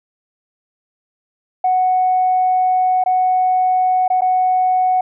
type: tone with dropouts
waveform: sine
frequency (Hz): 740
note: F#5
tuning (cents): 0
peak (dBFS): -11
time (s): 1.64-5.01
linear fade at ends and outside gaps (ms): 5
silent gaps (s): 3.039-3.06 / 4.08-4.101 / 4.209-4.218
effects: tanh soft clip ceiling -7 dBFS